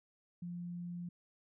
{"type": "tone", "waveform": "sine", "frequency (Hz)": 174.61, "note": "F3", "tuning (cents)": 0, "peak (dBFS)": -40, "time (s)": [0.42, 1.09], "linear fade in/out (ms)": 5, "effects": []}